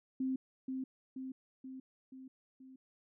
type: tone with echo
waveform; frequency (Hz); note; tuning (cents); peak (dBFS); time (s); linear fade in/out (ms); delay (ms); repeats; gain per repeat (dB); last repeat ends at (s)
sine; 261.8; C4; +1; -32; 0.2-0.36; 5; 480; 5; -4; 2.76
effects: none